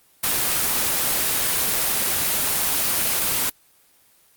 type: noise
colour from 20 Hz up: white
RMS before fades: -21 dBFS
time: 0.23-3.5 s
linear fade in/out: 10 ms
effects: white hiss -57 dBFS RMS until 4.36 s + Opus 24 kbps